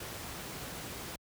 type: noise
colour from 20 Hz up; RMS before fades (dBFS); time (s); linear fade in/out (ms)
pink; -42; 0-1.16; 5
effects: high-pass 60 Hz 12 dB/octave